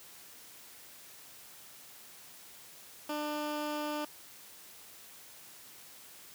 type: tone with notch filter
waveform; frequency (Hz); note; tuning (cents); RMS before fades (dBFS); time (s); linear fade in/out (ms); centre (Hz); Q
15% pulse; 298.7; D4; +29; -36; 3.09-4.05; 5; 8900; 1.2
effects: white hiss -53 dBFS RMS until 6.34 s + high-pass 80 Hz 12 dB/octave